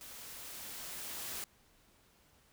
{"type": "noise with level ramp", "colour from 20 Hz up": "white", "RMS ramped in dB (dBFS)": [-50, -41], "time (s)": [0.01, 1.44], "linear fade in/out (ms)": 0, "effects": ["pink hiss -67 dBFS RMS until 2.52 s"]}